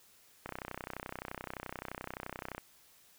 click train, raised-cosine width 0.5 ms, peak -24 dBFS, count 68, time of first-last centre 0.46-2.58 s, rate 31.6 Hz, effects white hiss -63 dBFS RMS until 3.18 s

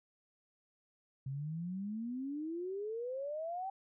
sine exponential sweep, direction up, 130.81 to 786 Hz, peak -37 dBFS, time 1.26-3.7 s, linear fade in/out 5 ms, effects none

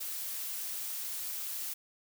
blue noise, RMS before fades -38 dBFS, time 0-1.74 s, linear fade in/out 10 ms, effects none

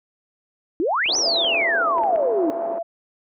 sine exponential two-way sweep, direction up then down, 299.5 to 6100 to 299.5 Hz, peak -18 dBFS, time 0.8-2.5 s, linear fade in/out 0 ms, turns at 1.17 s
clicks, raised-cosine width 0.5 ms, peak -22 dBFS, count 10, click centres 1.06 / 1.152 / 1.187 / 1.359 / 1.447 / 1.547 / 1.614 / 1.983 / 2.036 / 2.16 s
white band-pass noise, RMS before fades -31 dBFS, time 1.08-2.79 s, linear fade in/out 10 ms, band 310 to 760 Hz, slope 24 dB/octave
sine tone, 672 Hz, E5, 33 cents sharp, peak -24 dBFS, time 1.25-2.83 s, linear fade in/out 10 ms
effects none

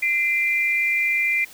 sine tone pair together, 2060 / 2382 Hz, C7 / D7, -28 / +24 cents, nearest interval minor third, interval 252 cents, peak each -21 dBFS, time 0.02-1.45 s, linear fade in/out 10 ms, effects white hiss -45 dBFS RMS until 1.53 s

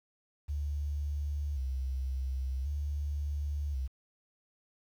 sine tone with vibrato, 69.1 Hz, C#2, 5 cents flat, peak -31 dBFS, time 0.48-3.88 s, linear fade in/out 20 ms, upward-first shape square, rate 0.46 Hz, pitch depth 89 cents each way, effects 10-bit

